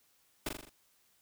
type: noise with echo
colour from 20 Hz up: pink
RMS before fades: -35 dBFS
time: 0.46-0.49 s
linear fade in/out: 5 ms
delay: 41 ms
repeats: 5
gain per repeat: -4 dB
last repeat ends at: 0.695 s
effects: white hiss -70 dBFS RMS until 1.21 s